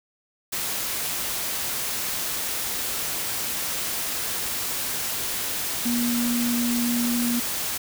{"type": "tone in noise", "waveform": "sine", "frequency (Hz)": 239.2, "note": "A#3", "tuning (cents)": 45, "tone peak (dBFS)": -22, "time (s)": [5.85, 7.4], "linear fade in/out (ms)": 10, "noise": "white", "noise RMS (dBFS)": -28, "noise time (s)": [0.52, 7.78], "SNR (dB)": 3, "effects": []}